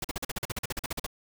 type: noise bursts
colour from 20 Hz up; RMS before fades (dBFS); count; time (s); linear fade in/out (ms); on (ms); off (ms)
pink; -32; 16; 0.02-1.065; 5; 25; 43
effects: none